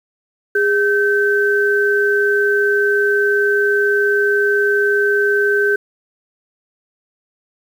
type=tone pair together; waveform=sine; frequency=409.3 / 1543.7 Hz; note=G#4 / G6; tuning=-25 / -27 cents; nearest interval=octave + major seventh; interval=2298 cents; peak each=-15 dBFS; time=0.55-5.76 s; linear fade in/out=5 ms; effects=7-bit